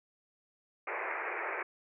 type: band-pass noise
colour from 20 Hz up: white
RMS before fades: -37 dBFS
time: 0.87-1.63 s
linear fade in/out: 5 ms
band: 340 to 2400 Hz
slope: 96 dB/octave
effects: none